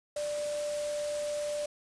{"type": "tone in noise", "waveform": "sine", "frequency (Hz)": 591, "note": "D5", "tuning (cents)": 11, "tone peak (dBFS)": -31, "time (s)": [0.16, 1.66], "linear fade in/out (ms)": 5, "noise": "white", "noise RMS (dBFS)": -42, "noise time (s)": [0.16, 1.66], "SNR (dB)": 8, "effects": ["resampled to 22050 Hz"]}